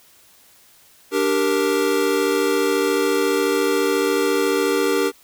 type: chord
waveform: square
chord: G minor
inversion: second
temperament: equal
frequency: 293.7 / 392 / 466.2 Hz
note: D4 / G4 / Bb4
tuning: 0 / 0 / 0 cents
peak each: -24 / -21 / -22 dBFS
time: 1.11-5.12 s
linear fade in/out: 50 ms
effects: white hiss -52 dBFS RMS until 5.23 s